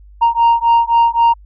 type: beating tone pair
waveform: sine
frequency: 929 / 932.8 Hz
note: A#5 / A#5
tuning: -6 / +1 cents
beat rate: 3.8 Hz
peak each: -10 dBFS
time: 0.21-1.34 s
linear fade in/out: 20 ms
effects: tanh soft clip ceiling -6 dBFS + added 50 Hz sine -38 dBFS peak until 1.45 s